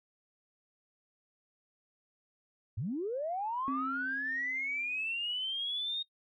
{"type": "linear sweep", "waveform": "sine", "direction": "up", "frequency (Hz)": [85.5, 3729], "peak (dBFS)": -32, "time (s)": [2.77, 6.03], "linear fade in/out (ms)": 10}
{"type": "tone with exponential decay", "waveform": "sine", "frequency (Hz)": 266.1, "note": "C4", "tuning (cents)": 29, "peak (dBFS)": -31, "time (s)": [3.68, 5.25], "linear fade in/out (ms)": 0, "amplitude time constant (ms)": 340}
{"effects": ["noise-tail reverb RT60 0.1 s tail -23 dB re dry", "tanh soft clip ceiling -24 dBFS"]}